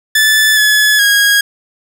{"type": "tone with pitch steps", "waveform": "sawtooth", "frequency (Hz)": [1745, 1709, 1642], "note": ["A6", "G#6", "G#6"], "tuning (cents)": [-15, 49, -20], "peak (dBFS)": -4, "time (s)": [0.15, 1.41], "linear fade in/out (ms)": 5, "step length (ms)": 420, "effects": []}